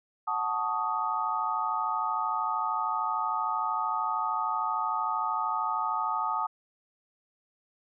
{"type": "chord", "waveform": "sine", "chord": "D# half-diminished seventh", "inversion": "first", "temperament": "equal with one note detuned", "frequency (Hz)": [740, 880, 1131.4, 1244.5], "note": ["F#5", "A5", "C#6", "D#6"], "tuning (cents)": [0, 0, 35, 0], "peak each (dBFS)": [-36, -31, -35, -30], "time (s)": [0.27, 6.47], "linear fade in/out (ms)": 10, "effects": []}